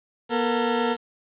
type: tone pair together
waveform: 20% pulse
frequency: 240.2 / 451.6 Hz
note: B3 / A4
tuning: -48 / +45 cents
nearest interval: major seventh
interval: 1093 cents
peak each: -19 dBFS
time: 0.29-0.97 s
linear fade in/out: 50 ms
effects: resampled to 8000 Hz + 8-bit